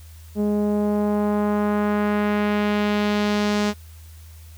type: tone with low-pass filter sweep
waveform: sawtooth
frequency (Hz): 207.7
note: G#3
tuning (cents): 0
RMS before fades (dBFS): -21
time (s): 0.35-3.74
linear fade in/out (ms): 50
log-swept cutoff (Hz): 450 to 6400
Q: 1.1
effects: added 80 Hz sine -40 dBFS peak until 4.57 s + white hiss -52 dBFS RMS until 4.57 s